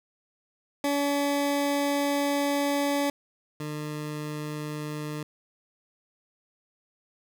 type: tone pair in turn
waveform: 20% pulse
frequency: 284.6 / 150.76 Hz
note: C#4 / D3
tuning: +46 / +46 cents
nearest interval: major seventh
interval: 1100 cents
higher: first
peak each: -19 / -27 dBFS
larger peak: first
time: 0.84-3.1 / 3.6-5.23 s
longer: first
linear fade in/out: 2 ms
effects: none